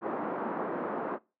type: band-pass noise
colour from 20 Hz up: pink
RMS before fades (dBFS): -34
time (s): 0.01-1.19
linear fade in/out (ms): 50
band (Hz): 230 to 1300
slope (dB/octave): 24
effects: noise-tail reverb RT60 0.3 s tail -23 dB re dry